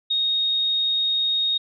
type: tone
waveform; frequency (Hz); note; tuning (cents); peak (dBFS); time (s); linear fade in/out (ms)
sine; 3729; A#7; 0; -19; 0.1-1.58; 10
effects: none